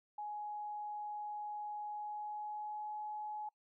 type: tone with pitch glide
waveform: sine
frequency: 837 to 845.7 Hz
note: G#5 to G#5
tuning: +13 to +31 cents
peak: -40 dBFS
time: 0.18-3.49 s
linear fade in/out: 5 ms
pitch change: +18 cents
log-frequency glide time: 1.87-2.94 s
effects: noise-tail reverb RT60 0.1 s tail -23 dB re dry